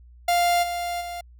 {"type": "tone with level steps", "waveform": "45% pulse", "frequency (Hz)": 698.5, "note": "F5", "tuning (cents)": 0, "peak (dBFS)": [-18, -26, -31], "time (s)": [0.28, 1.21], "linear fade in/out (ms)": 5, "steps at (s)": [0.62, 1], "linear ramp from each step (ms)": 20, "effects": ["added 60 Hz sine -46 dBFS peak until 1.39 s"]}